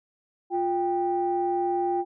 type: tone pair together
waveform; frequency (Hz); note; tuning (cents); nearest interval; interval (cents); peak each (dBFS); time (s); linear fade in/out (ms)
sine; 352.1 / 790.4; F4 / G5; +14 / +14; octave + major second; 1400; -25; 0.5-2.05; 50
effects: tanh soft clip ceiling -15 dBFS